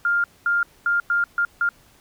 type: tone bursts at uneven times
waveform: sine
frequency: 1402 Hz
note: F6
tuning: 6 cents sharp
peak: -17 dBFS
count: 6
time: 0.05-0.24 / 0.46-0.63 / 0.86-1 / 1.1-1.24 / 1.38-1.45 / 1.61-1.69 s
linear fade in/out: 2 ms
effects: pink hiss -55 dBFS RMS until 2 s